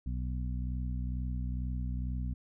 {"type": "harmonic tone", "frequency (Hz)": 62.2, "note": "B1", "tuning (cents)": 13, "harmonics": [1, 2, 3, 4], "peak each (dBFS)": [-33, -39, -43, -45], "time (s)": [0.06, 2.34], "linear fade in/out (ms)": 5, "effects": []}